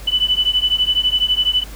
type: beating tone pair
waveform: sine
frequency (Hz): 2983 / 2995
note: F#7 / F#7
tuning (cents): +13 / +20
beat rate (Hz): 12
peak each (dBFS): -17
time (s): 0.07-1.64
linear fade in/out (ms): 10
effects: added 50 Hz sine -32 dBFS peak until 1.75 s + pink hiss -39 dBFS RMS until 1.75 s